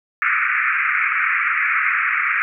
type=band-pass noise; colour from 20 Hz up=white; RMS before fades=-19 dBFS; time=0.22-2.42 s; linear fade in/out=0 ms; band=1200 to 2400 Hz; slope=96 dB/octave; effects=none